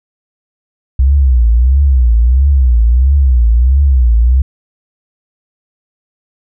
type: tone with vibrato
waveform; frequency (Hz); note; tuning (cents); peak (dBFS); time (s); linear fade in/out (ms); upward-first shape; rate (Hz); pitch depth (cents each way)
sine; 63; B1; +35; -5; 0.99-4.42; 5; triangle; 1.5; 230
effects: none